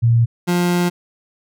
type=tone pair in turn; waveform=sine / 30% pulse; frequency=116.7 / 176.16 Hz; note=A#2 / F3; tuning=+2 / +15 cents; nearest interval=perfect fifth; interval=713 cents; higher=second; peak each=-10 / -12 dBFS; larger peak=first; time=0.02-0.26 / 0.47-0.9 s; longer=second; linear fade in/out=20 ms; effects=none